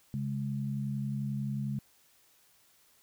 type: tone pair together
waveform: sine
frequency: 136.42 / 207.7 Hz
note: C#3 / G#3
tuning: -27 / 0 cents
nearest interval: perfect fifth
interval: 727 cents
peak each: -33 / -35 dBFS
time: 0.14-1.79 s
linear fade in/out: 0 ms
effects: white hiss -65 dBFS RMS until 3.02 s